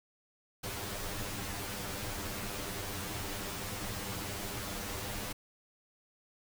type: noise with comb filter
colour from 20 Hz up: pink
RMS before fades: -39 dBFS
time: 0.63-5.33 s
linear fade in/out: 10 ms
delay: 10 ms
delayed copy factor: +0.85
effects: none